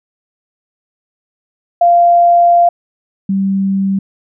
sine tone pair in turn, 693 / 194.47 Hz, F5 / G3, -14 / -14 cents, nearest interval octave + minor seventh, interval 2200 cents, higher first, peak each -5 / -11 dBFS, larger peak first, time 1.81-2.69 / 3.29-3.99 s, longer first, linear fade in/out 5 ms, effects none

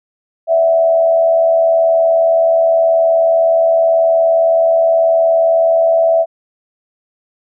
sine tone with frequency modulation, 659.3 Hz, E5, in tune, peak -8 dBFS, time 0.47-6.26 s, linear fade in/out 50 ms, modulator 80.9 Hz, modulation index 0.41, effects none

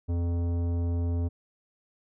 sine tone with tanh clipping, 85.8 Hz, F2, 30 cents flat, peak -27 dBFS, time 0.08-1.29 s, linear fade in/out 20 ms, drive 14 dB, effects none

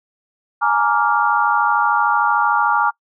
sine chord, Bb dominant seventh, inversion third, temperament just, 839.1 / 932.3 / 1165.4 / 1398.5 Hz, Ab5 / Bb5 / D6 / F6, +18 / 0 / -14 / +2 cents, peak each -19 dBFS, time 0.61-2.91 s, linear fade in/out 20 ms, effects noise-tail reverb RT60 0.1 s tail -24 dB re dry

